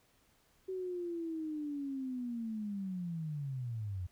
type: linear sweep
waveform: sine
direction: down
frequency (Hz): 379.7 to 86.4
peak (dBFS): -36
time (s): 0.68-4.07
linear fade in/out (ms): 10
effects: pink hiss -70 dBFS RMS until 4.11 s